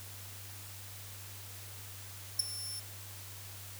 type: tone with ADSR envelope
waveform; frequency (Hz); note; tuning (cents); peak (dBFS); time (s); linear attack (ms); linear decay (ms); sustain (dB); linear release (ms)
20% pulse; 5380; E8; +34; -16; 2.39-2.8; 7; 10; -18; 8
effects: added 98 Hz sine -49 dBFS peak until 3.79 s + white hiss -49 dBFS RMS until 3.79 s